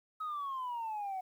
sine exponential sweep, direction down, 1282 to 740 Hz, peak -34 dBFS, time 0.2-1.21 s, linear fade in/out 10 ms, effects tanh soft clip ceiling -33 dBFS + 11-bit

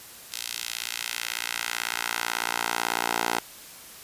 10% pulse tone with high-pass filter sweep, 58.1 Hz, A#1, 5 cents flat, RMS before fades -30 dBFS, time 0.32-3.39 s, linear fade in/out 5 ms, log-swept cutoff 3800 to 650 Hz, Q 0.94, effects white hiss -45 dBFS RMS until 4.03 s + resampled to 32000 Hz

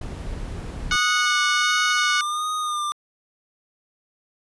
brown noise, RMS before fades -31 dBFS, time 0.01-0.96 s, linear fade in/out 5 ms
harmonic tone, 735 Hz, F#5, 12 cents flat, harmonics 2 / 3 / 4 / 5 / 6 / 7 / 8 / 9, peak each -22 / -26 / -28 / -30 / -32 / -33 / -34 / -35 dBFS, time 0.91-2.21 s, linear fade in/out 2 ms
square tone with vibrato, 1216 Hz, D#6, 40 cents flat, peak -24 dBFS, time 0.92-2.92 s, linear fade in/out 0 ms, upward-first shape sine, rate 1.4 Hz, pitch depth 38 cents each way
effects resampled to 24000 Hz

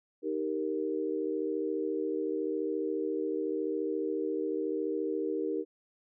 sine chord, Eb major, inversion none, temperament equal, 311.1 / 392 / 466.2 Hz, Eb4 / G4 / Bb4, 0 / 0 / 0 cents, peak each -34 dBFS, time 0.22-5.65 s, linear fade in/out 50 ms, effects none

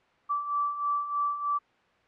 sine beating tone pair, 1159 / 1162.2 Hz, D6 / D6, -23 / -18 cents, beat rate 3.2 Hz, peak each -33 / -27 dBFS, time 0.29-1.59 s, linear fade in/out 20 ms, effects white hiss -63 dBFS RMS until 2.07 s + low-pass 2000 Hz 12 dB/octave

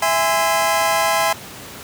sawtooth chord, E augmented, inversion none, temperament just, 659.3 / 824.1 / 1030.1 Hz, E5 / G#5 / B#5, 0 / -14 / -27 cents, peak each -16 dBFS, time 0.02-1.33 s, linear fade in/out 5 ms, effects pink hiss -35 dBFS RMS until 1.83 s + high-pass 100 Hz 12 dB/octave

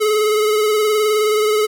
square tone with vibrato, 426.4 Hz, G#4, 46 cents sharp, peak -14 dBFS, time 0-1.67 s, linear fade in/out 20 ms, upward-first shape triangle, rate 19 Hz, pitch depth 40 cents each way, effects none

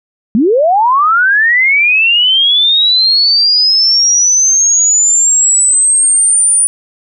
sine linear sweep, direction up, 197.2 to 9470 Hz, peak -6 dBFS, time 0.35-6.67 s, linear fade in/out 0 ms, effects none

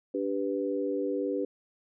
sine chord, G major, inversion second, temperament equal with one note detuned, 289.5 / 392 / 493.9 Hz, D4 / G4 / B4, -25 / 0 / 0 cents, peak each -32 dBFS, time 0.14-1.45 s, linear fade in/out 5 ms, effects none

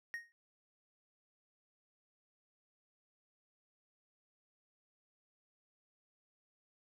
triangle tone with exponential decay, 1864.7 Hz, A#6, in tune, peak -34 dBFS, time 0.14-0.32 s, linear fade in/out 0 ms, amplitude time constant 39 ms, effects none

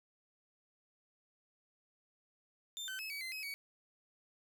30% pulse tone with pitch steps, 3583 / 1533 / 2586 / 2272 / 2066 / 2552 / 2254 Hz, A7 / G6 / E7 / C#7 / C7 / D#7 / C#7, +31 / -39 / -34 / +42 / -22 / +43 / +28 cents, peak -38 dBFS, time 2.77-3.54 s, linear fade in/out 0 ms, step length 110 ms, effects none

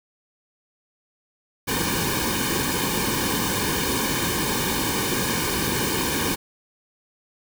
pink noise with comb filter, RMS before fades -24 dBFS, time 1.67-6.36 s, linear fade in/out 20 ms, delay 1.5 ms, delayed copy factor -0.9, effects none

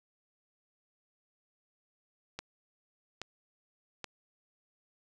click train, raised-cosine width 0.2 ms, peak -21 dBFS, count 3, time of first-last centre 2.39-4.043 s, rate 1.21 Hz, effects none

